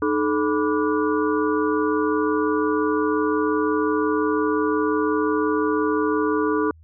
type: tone cluster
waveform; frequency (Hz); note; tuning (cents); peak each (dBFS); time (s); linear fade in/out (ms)
sine; 306 / 431.7 / 989 / 1166 / 1448; D#4 / A4 / B5 / D6 / F#6; -29 / -33 / +2 / -13 / -38; -22 / -22 / -29 / -28 / -31; 0.02-6.71; 2
effects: added 80 Hz sine -46 dBFS peak until 6.83 s